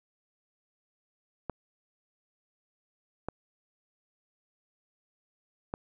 clicks, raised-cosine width 1 ms, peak -19 dBFS, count 3, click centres 1.497 / 3.286 / 5.739 s, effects none

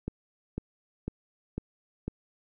click train, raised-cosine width 3 ms, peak -19 dBFS, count 5, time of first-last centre 0.08-2.08 s, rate 2 Hz, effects none

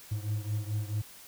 triangle beating tone pair, 104.3 / 108.9 Hz, G#2 / A2, +8 / -17 cents, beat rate 4.6 Hz, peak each -30 / -33 dBFS, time 0.11-1.02 s, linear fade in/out 10 ms, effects white hiss -51 dBFS RMS until 1.27 s

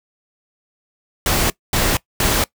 pink noise bursts, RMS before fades -17 dBFS, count 3, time 1.26-2.44 s, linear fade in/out 2 ms, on 240 ms, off 230 ms, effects noise-tail reverb RT60 0.1 s tail -21 dB re dry

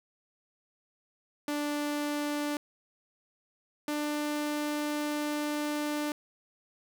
sawtooth tone pair in turn, 293.7 / 296.9 Hz, D4 / D4, 0 / +19 cents, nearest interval unison, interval 19 cents, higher second, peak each -26 dBFS, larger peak neither, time 1.48-2.57 / 3.88-6.12 s, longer second, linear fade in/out 2 ms, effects none

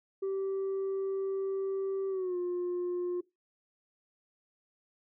sine tone with pitch glide, 387.7 to 355.5 Hz, G4 to F4, -19 to +31 cents, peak -28 dBFS, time 0.22-3.21 s, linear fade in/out 10 ms, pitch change -150 cents, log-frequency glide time 2.09-2.37 s, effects noise-tail reverb RT60 0.2 s tail -21 dB re dry + tanh soft clip ceiling -29 dBFS

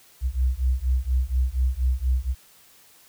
sine beating tone pair, 61.74 / 65.94 Hz, B1 / C2, 0 / +14 cents, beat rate 4.2 Hz, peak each -23 dBFS, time 0.21-2.35 s, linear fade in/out 50 ms, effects white hiss -54 dBFS RMS until 3.08 s

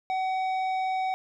sine tone with tanh clipping, 754 Hz, F#5, 32 cents sharp, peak -27 dBFS, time 0.1-1.14 s, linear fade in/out 0 ms, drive 10 dB, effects none

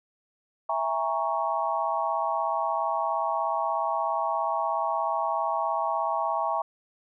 sine chord, A# half-diminished seventh, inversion second, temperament equal with one note detuned, 659.3 / 815.4 / 932.3 / 1108.7 Hz, E5 / G#5 / A#5 / C#6, 0 / -32 / 0 / 0 cents, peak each -30 dBFS, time 0.69-6.62 s, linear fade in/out 5 ms, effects none

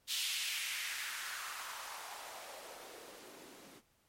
blue noise with band-pass filter sweep, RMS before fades -43 dBFS, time 0.07-3.82 s, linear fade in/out 50 ms, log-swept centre 3500 to 240 Hz, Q 2.1, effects pink hiss -73 dBFS RMS until 4.08 s + MP3 64 kbps

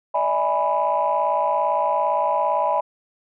sine chord, E dominant seventh, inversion third, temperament equal with one note detuned, 587.3 / 644.9 / 830.6 / 987.8 Hz, D5 / E5 / G#5 / B5, 0 / -38 / 0 / 0 cents, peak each -24 / -24 / -23 / -21 dBFS, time 0.14-2.81 s, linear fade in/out 10 ms, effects tanh soft clip ceiling -10 dBFS

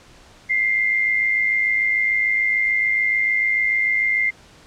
sine tone pair together, 1999.2 / 2106 Hz, B6 / C7, +21 / +11 cents, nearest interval minor second, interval 90 cents, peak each -25 / -17 dBFS, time 0.49-4.31 s, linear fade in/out 20 ms, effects pink hiss -48 dBFS RMS until 4.66 s + low-pass 7000 Hz 12 dB/octave

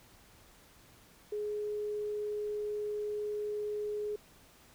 sine tone, 418.9 Hz, G#4, 15 cents sharp, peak -33 dBFS, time 1.32-4.16 s, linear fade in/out 5 ms, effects pink hiss -60 dBFS RMS until 4.74 s

